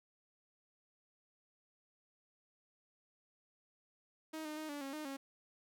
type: tone with pitch steps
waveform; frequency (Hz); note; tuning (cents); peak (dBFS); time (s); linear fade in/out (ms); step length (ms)
sawtooth; 315.1 / 305.1 / 311.1 / 289.1 / 272.9 / 306.2 / 273.2; D#4 / D#4 / D#4 / D4 / C#4 / D#4 / C#4; +22 / -34 / 0 / -27 / -27 / -28 / -25; -38; 4.33-5.17; 10; 120
effects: none